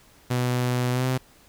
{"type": "tone with pitch glide", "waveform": "sawtooth", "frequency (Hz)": [124.2, 128.95], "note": ["B2", "C3"], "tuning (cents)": [10, -25], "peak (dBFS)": -18, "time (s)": [0.3, 1.18], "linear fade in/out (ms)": 10, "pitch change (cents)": 65, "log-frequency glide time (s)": [0.91, 1.05], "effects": ["pink hiss -55 dBFS RMS until 1.48 s"]}